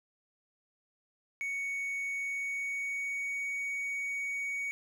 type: tone with pitch glide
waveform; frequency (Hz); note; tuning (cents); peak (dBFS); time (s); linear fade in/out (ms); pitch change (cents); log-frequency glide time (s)
triangle; 2227 to 2242; C#7 to C#7; +7 to +19; -31; 1.41-4.71; 0; +12; 2.03-3.43
effects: none